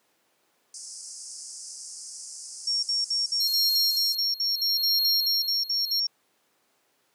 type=band-pass noise; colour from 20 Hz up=pink; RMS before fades=-41 dBFS; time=0.74-4.15 s; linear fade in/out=2 ms; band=4900 to 9800 Hz; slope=96 dB/octave
type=tone bursts; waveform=sine; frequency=5510 Hz; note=F8; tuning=24 cents flat; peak=-23 dBFS; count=16; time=2.67-6.07 s; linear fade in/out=5 ms; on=160 ms; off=56 ms
type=tone with tremolo; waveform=square; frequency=4268 Hz; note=C8; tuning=34 cents sharp; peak=-22 dBFS; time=3.4-6 s; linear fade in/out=5 ms; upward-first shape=triangle; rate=0.76 Hz; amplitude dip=90%
effects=pink hiss -68 dBFS RMS until 7.14 s + high-pass 300 Hz 12 dB/octave